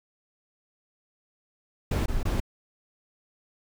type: noise bursts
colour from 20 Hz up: brown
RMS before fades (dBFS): -26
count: 3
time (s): 1.91-2.402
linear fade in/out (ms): 5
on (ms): 150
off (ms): 21
effects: none